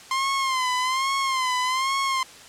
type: tone with vibrato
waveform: sawtooth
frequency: 1046.5 Hz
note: C6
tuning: in tune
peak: -18 dBFS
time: 0.11-2.23 s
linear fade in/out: 2 ms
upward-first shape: sine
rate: 1.2 Hz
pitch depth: 77 cents each way
effects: white hiss -45 dBFS RMS until 2.48 s + low-pass 8000 Hz 12 dB/octave